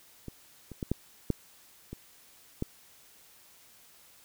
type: clicks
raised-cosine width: 3 ms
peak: -26 / -29 / -20 / -14 / -13 / -26 / -17 dBFS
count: 7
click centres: 0.283 / 0.717 / 0.828 / 0.916 / 1.303 / 1.93 / 2.624 s
effects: white hiss -58 dBFS RMS until 4.24 s